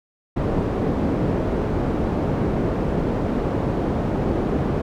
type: low-pass noise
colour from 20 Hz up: white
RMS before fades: -22 dBFS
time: 0.36-4.82 s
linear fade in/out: 10 ms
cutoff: 390 Hz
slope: 12 dB/octave
effects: none